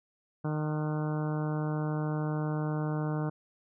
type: harmonic tone with a mistuned harmonic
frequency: 152.8 Hz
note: D#3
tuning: 31 cents flat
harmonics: 1 / 2 / 3 / 4 / 5 / 6 / 7 / 8 / 9 / 10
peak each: -30 / -36 / -40 / -42 / -44 / -46 / -47 / -48 / -49 / -50 dBFS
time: 0.44-3.3 s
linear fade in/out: 10 ms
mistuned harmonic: 10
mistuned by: -48 cents
effects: none